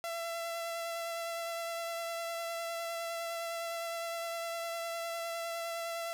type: tone with vibrato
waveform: sawtooth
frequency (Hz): 672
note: E5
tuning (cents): +33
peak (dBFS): -32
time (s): 0.04-6.13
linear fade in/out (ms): 0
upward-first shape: sine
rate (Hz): 9.8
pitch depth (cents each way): 13
effects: none